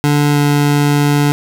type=tone with pitch glide; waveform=25% pulse; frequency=146.1 to 145.17 Hz; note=D3 to D3; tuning=-9 to -20 cents; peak=-6 dBFS; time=0.04-1.32 s; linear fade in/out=0 ms; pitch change=-11 cents; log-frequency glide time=0.32-0.37 s; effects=none